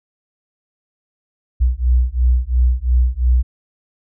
sine beating tone pair, 60.4 / 63.3 Hz, B1 / B1, -38 / +43 cents, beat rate 2.9 Hz, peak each -15 dBFS, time 1.6-3.43 s, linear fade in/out 20 ms, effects none

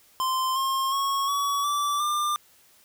square tone with pitch steps, 1040 / 1069.2 / 1099.3 / 1130.2 / 1162 / 1194.6 Hz, C6 / C6 / C#6 / C#6 / D6 / D6, -11 / +37 / -15 / +33 / -19 / +29 cents, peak -24 dBFS, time 0.2-2.36 s, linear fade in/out 0 ms, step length 360 ms, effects white hiss -58 dBFS RMS until 2.84 s

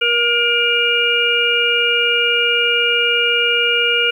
harmonic tone, 474.1 Hz, A#4, 29 cents sharp, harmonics 1 / 3 / 5 / 6, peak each -21 / -19 / -19 / -16 dBFS, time 0.01-4.11 s, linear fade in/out 10 ms, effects 8-bit

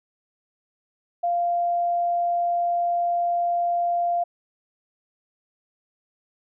sine tone, 695 Hz, F5, 9 cents flat, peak -20 dBFS, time 1.23-4.24 s, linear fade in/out 10 ms, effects none

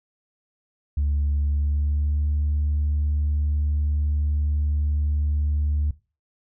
sine tone with pitch glide, 72.2 to 74.02 Hz, D2 to D2, -29 to +14 cents, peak -18 dBFS, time 0.97-5.91 s, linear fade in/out 5 ms, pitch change +43 cents, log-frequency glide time 1.43-2.25 s, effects noise-tail reverb RT60 0.3 s tail -19 dB re dry + tanh soft clip ceiling -17 dBFS

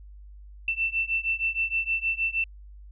sine beating tone pair, 2673 / 2679.4 Hz, E7 / E7, +23 / +28 cents, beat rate 6.4 Hz, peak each -27 / -28 dBFS, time 0.68-2.44 s, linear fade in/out 2 ms, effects added 50 Hz sine -43 dBFS peak until 2.91 s

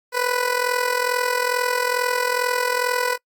15% pulse tone with amplitude modulation, 494.7 Hz, B4, 3 cents sharp, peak -10 dBFS, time 0.12-3.18 s, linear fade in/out 50 ms, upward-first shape sine, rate 42.3 Hz, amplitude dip 70%, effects noise-tail reverb RT60 0.1 s tail -26 dB re dry + Opus 48 kbps

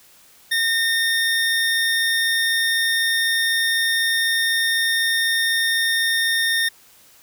25% pulse tone, 1828 Hz, A#6, 34 cents flat, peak -14 dBFS, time 0.51-6.69 s, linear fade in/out 10 ms, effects white hiss -51 dBFS RMS until 7.22 s

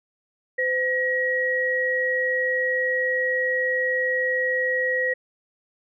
sine tone pair together, 510 / 1903.4 Hz, C5 / A#6, -44 / +36 cents, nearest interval octave + major seventh, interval 2280 cents, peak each -25 / -22 dBFS, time 0.58-5.14 s, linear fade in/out 10 ms, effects none

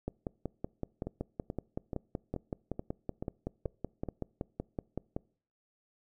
two click trains, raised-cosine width 2 ms, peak -23 / -21 dBFS, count 8 / 28, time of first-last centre 1.07-4.087 / 0.08-5.165 s, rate 2.32 / 5.31 Hz, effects noise-tail reverb RT60 0.5 s tail -25 dB re dry

